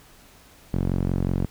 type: tone with band-pass filter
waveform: sawtooth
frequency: 45.4 Hz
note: F#1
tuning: 32 cents flat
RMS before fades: -24 dBFS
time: 0.73-1.46 s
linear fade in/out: 10 ms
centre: 180 Hz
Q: 0.86
effects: pink hiss -52 dBFS RMS until 1.5 s